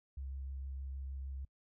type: tone with vibrato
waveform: sine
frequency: 67.3 Hz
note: C2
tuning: 49 cents sharp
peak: -40 dBFS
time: 0.17-1.45 s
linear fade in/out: 5 ms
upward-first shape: sine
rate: 6.5 Hz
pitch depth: 14 cents each way
effects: noise-tail reverb RT60 0.1 s tail -24 dB re dry